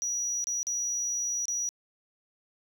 sine tone with dropouts, 5820 Hz, F#8, 29 cents flat, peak -26 dBFS, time 0.02-1.69 s, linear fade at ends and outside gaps 0 ms, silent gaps 0.442-0.47 / 0.63-0.669 / 1.455-1.482 s, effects tanh soft clip ceiling -26 dBFS + 10-bit

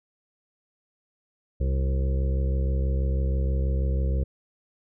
harmonic tone with a mistuned harmonic, 66.2 Hz, C2, 21 cents sharp, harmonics 1 / 2 / 3 / 5 / 6 / 7 / 8, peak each -22 / -31 / -37 / -41 / -42 / -40 / -40 dBFS, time 1.6-4.24 s, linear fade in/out 10 ms, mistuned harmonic 8, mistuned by +16 cents, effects none

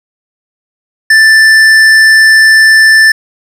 triangle tone with hard clipping, 1766 Hz, A6, 6 cents sharp, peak -3 dBFS, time 1.1-3.12 s, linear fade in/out 5 ms, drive 13 dB, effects none

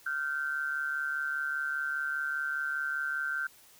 sine tone pair together, 1396.9 / 1541.9 Hz, F6 / G6, 0 / -29 cents, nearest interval major second, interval 171 cents, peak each -34 / -32 dBFS, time 0.06-3.47 s, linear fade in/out 5 ms, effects white hiss -58 dBFS RMS until 3.79 s

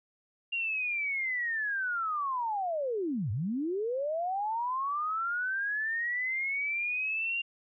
sine linear two-way sweep, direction down then up, 2794 to 92.4 to 2794 Hz, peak -29 dBFS, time 0.52-7.42 s, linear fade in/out 10 ms, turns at 3.31 s, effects none

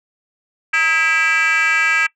sine tone with frequency modulation, 1975.5 Hz, B6, in tune, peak -10 dBFS, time 0.73-2.07 s, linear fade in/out 10 ms, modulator 350 Hz, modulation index 1.8, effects noise-tail reverb RT60 0.1 s tail -23 dB re dry + tanh soft clip ceiling -12 dBFS

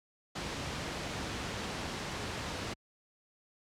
pink noise, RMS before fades -37 dBFS, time 0.35-2.74 s, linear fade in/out 10 ms, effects high-pass 60 Hz 12 dB/octave + low-pass 6000 Hz 12 dB/octave

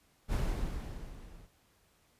brown noise with level ramp, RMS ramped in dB -28 to -54 dBFS, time 0.28-1.49 s, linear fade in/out 50 ms, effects pink hiss -69 dBFS RMS until 2.19 s + resampled to 32000 Hz

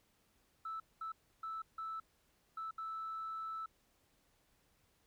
sine tone bursts at uneven times, 1315 Hz, E6, 5 cents flat, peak -39 dBFS, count 6, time 0.65-0.8 / 1.01-1.12 / 1.43-1.62 / 1.78-2 / 2.57-2.71 / 2.78-3.66 s, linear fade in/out 5 ms, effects tanh soft clip ceiling -36 dBFS + pink hiss -74 dBFS RMS until 5.06 s

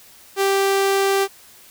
sawtooth tone, 392 Hz, G4, in tune, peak -12 dBFS, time 0.36-1.28 s, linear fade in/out 50 ms, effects white hiss -47 dBFS RMS until 1.7 s

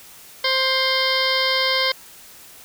harmonic tone, 525 Hz, C5, 6 cents sharp, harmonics 1 / 2 / 3 / 4 / 6 / 7 / 8 / 9 / 10, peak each -25 / -26 / -28 / -23 / -25 / -29 / -27 / -27 / -29 dBFS, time 0.44-1.92 s, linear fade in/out 5 ms, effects white hiss -44 dBFS RMS until 2.64 s

